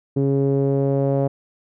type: tone with low-pass filter sweep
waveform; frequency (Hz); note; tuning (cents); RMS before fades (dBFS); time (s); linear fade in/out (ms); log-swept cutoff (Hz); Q
sawtooth; 137.8; C#3; -10; -19; 0.16-1.28; 10; 370 to 590; 3.3
effects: none